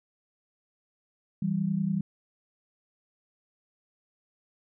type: tone pair together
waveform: sine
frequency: 164.81 / 195.47 Hz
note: E3 / G3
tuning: 0 / -5 cents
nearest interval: minor third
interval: 295 cents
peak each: -29 / -27 dBFS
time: 1.42-2.01 s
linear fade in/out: 5 ms
effects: none